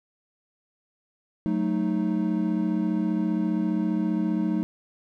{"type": "chord", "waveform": "triangle", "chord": "D# diminished", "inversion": "first", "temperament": "equal", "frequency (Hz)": [185, 220, 311.1], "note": ["F#3", "A3", "D#4"], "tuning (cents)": [0, 0, 0], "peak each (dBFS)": -25, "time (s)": [1.46, 4.63], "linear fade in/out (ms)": 0, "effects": []}